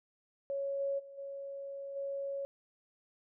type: tone with level steps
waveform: sine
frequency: 554.4 Hz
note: C#5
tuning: in tune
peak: -33 / -31 / -48 / -40 / -35 dBFS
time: 0.5-2.45 s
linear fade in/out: 0 ms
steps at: 0.79 / 0.98 / 1.17 / 1.95 s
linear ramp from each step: 20 ms
effects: none